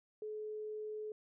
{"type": "tone", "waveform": "sine", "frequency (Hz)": 427.9, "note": "A4", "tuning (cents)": -48, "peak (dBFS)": -40, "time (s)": [0.22, 1.12], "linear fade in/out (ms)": 2, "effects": []}